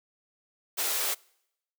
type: high-pass noise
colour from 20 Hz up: white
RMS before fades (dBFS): -29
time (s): 0.77-1.15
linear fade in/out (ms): 20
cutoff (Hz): 340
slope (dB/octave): 48
effects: noise-tail reverb RT60 0.8 s tail -26 dB re dry